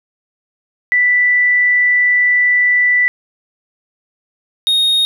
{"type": "tone pair in turn", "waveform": ["sine", "triangle"], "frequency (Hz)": [1975.5, 3721], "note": ["B6", "A#7"], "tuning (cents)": [0, -4], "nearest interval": "major seventh", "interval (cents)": 1096, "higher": "second", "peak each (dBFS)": -9, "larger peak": "neither", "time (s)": [[0.92, 3.08], [4.67, 5.05]], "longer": "first", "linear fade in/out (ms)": 0, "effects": []}